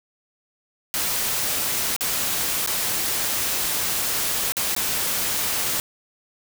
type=noise with dropouts; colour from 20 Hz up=white; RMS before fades=-24 dBFS; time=0.94-5.8 s; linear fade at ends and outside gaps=0 ms; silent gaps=1.963-2.008 / 2.662-2.674 / 4.521-4.568 / 4.75-4.764 s; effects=none